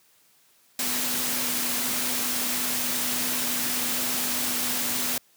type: tone in noise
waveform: sine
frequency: 246.9 Hz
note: B3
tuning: in tune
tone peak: -37 dBFS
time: 0.79-5.18 s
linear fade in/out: 2 ms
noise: white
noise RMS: -27 dBFS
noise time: 0.79-5.18 s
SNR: -13 dB
effects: white hiss -61 dBFS RMS until 5.36 s + high-pass 100 Hz 12 dB/octave